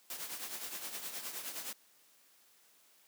white noise with tremolo, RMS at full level -40 dBFS, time 0.1-1.73 s, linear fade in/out 2 ms, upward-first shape triangle, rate 9.6 Hz, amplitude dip 65%, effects white hiss -66 dBFS RMS until 3.07 s + high-pass 200 Hz 12 dB/octave

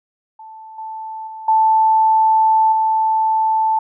sine tone with level steps, 880 Hz, A5, in tune, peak -34 / -26 / -29 / -10 / -13 dBFS, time 0.39-3.79 s, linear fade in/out 5 ms, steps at 0.78 / 1.27 / 1.48 / 2.72 s, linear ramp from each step 5 ms, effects none

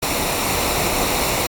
pink noise with comb filter, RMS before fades -21 dBFS, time 0.02-1.47 s, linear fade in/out 10 ms, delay 0.62 ms, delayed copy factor -0.5, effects AAC 64 kbps

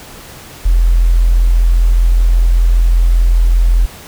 sine tone, 42.55 Hz, F1, 44 cents flat, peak -6 dBFS, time 0.65-3.86 s, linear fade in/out 10 ms, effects pink hiss -34 dBFS RMS until 4.07 s

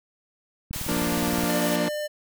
click train, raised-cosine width 5 ms, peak -22 dBFS, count 15, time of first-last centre 0.71-1.435 s, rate 19.3 Hz
white noise, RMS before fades -33 dBFS, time 0.73-1.76 s, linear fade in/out 2 ms
sawtooth chord, Bb major, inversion second, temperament equal, 174.61 / 233.1 / 293.7 Hz, F3 / Bb3 / D4, 0 / 0 / 0 cents, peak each -24 dBFS, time 0.88-1.89 s, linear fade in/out 10 ms
square tone, 599 Hz, D5, 34 cents sharp, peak -28 dBFS, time 1.48-2.08 s, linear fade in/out 20 ms
effects none

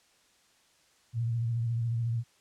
sine tone with vibrato, 116.54 Hz, A#2, in tune, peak -27 dBFS, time 1.13-2.24 s, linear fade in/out 50 ms, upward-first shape sine, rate 14 Hz, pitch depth 46 cents each way, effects white hiss -65 dBFS RMS until 2.4 s + low-pass 8000 Hz 12 dB/octave

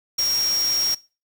sine tone in noise, 5588 Hz, F8, in tune, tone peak -19 dBFS, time 0.18-0.95 s, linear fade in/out 10 ms, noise white, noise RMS -31 dBFS, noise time 0.18-0.95 s, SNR +9 dB, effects noise-tail reverb RT60 0.3 s tail -20 dB re dry

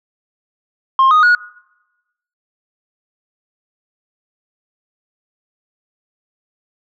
sine tone with pitch steps, 1063 / 1242.4 / 1452.1 Hz, C6 / D#6 / F#6, +27 / -3 / -33 cents, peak -5 dBFS, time 0.99-1.35 s, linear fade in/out 2 ms, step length 120 ms, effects noise-tail reverb RT60 1.0 s tail -25 dB re dry + tanh soft clip ceiling -6 dBFS

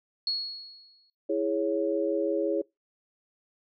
sine tone with exponential decay, 4336 Hz, C#8, 39 cents flat, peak -24 dBFS, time 0.27-1.1 s, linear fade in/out 2 ms, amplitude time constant 180 ms
sine chord, C# minor, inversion first, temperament equal, 329.6 / 415.3 / 554.4 Hz, E4 / G#4 / C#5, 0 / 0 / 0 cents, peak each -29 dBFS, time 1.29-2.62 s, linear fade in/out 10 ms
effects noise-tail reverb RT60 0.2 s tail -24 dB re dry

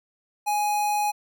square tone with notch filter, 833 Hz, G#5, 5 cents sharp, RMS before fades -24 dBFS, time 0.46-1.12 s, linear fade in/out 20 ms, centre 3400 Hz, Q 1.6, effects none

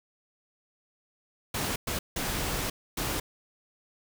pink noise bursts at uneven times, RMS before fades -31 dBFS, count 4, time 1.54-1.76 / 1.87-1.99 / 2.16-2.7 / 2.97-3.2 s, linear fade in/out 5 ms, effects none

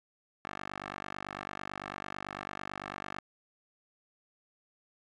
10% pulse tone with band-pass filter, 49 Hz, G1, in tune, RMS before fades -42 dBFS, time 0.45-3.2 s, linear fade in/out 0 ms, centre 1400 Hz, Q 1.2, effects resampled to 22050 Hz

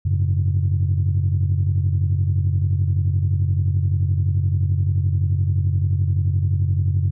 sine chord, F# suspended second, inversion none, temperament just, 92.5 / 104.06 / 138.75 Hz, F#2 / G#2 / C#3, 0 / +4 / +2 cents, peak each -17 / -23 / -22 dBFS, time 0.05-7.11 s, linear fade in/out 10 ms, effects tanh soft clip ceiling -10 dBFS

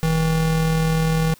square tone pair together, 40.15 / 160.6 Hz, E1 / E3, -45 / -45 cents, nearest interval 2 octaves, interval 2400 cents, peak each -27 / -18 dBFS, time 0.03-1.34 s, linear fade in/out 0 ms, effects white hiss -50 dBFS RMS until 1.39 s

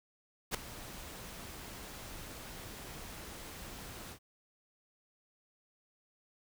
pink noise with ADSR envelope, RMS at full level -31 dBFS, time 0.51-4.19 s, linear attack 35 ms, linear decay 4 ms, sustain -16 dB, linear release 79 ms, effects none

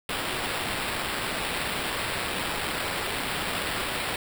white noise with sample-and-hold, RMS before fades -30 dBFS, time 0.09-4.16 s, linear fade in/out 2 ms, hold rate 6300 Hz, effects none

